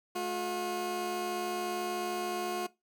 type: tone pair together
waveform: 20% pulse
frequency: 216.6 / 359.4 Hz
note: A3 / F4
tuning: -27 / +50 cents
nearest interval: major sixth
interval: 877 cents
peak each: -36 / -28 dBFS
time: 0.15-2.67 s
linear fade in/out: 10 ms
effects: noise-tail reverb RT60 0.2 s tail -19 dB re dry